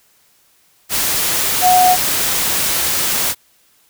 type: tone in noise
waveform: sine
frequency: 731 Hz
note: F#5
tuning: 21 cents flat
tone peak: -8 dBFS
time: 1.61-1.97 s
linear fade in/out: 50 ms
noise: white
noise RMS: -17 dBFS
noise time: 0.89-3.35 s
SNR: +6 dB
effects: white hiss -55 dBFS RMS until 3.89 s